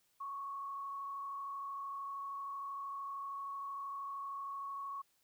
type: tone with frequency modulation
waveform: sine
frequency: 1108.7 Hz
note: C#6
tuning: in tune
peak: -40 dBFS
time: 0.2-5.02 s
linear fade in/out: 10 ms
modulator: 33 Hz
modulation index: 0.58
effects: white hiss -75 dBFS RMS until 5.23 s